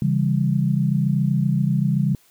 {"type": "chord", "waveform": "sine", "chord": "C# diminished", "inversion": "none", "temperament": "just", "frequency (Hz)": [138.59, 166.31, 199.57], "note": ["C#3", "E3", "G3"], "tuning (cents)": [0, 16, 31], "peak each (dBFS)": [-20, -22, -22], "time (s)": [0.02, 2.15], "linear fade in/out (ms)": 2, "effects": ["white hiss -57 dBFS RMS until 2.3 s"]}